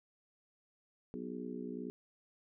harmonic tone with a mistuned harmonic, 61.74 Hz, B1, in tune, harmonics 3 / 4 / 5 / 6 / 7, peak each -47 / -43 / -48 / -48 / -47 dBFS, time 1.14-1.9 s, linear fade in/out 0 ms, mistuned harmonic 7, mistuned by -51 cents, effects none

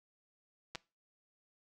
clicks, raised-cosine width 0.2 ms, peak -23 dBFS, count 2, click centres 0.75 / 0.756 s, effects noise-tail reverb RT60 0.3 s tail -22 dB re dry

